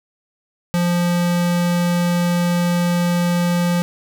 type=tone; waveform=square; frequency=174.61 Hz; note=F3; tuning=in tune; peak=-16 dBFS; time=0.74-3.82 s; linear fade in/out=0 ms; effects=none